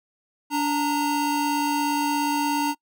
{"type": "tone pair together", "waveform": "square", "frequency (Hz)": [289, 924], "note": ["D4", "A#5"], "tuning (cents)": [-28, -16], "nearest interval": "octave + minor sixth", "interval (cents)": 2012, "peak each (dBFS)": -25, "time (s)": [0.5, 2.75], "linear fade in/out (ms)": 50, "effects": ["noise-tail reverb RT60 0.1 s tail -25 dB re dry"]}